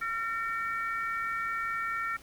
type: harmonic tone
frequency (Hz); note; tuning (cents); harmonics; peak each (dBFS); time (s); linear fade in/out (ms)
455.2; A#4; -41; 3 / 4 / 5; -32 / -35 / -39; 0.01-2.17; 10
effects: pink hiss -54 dBFS RMS until 2.22 s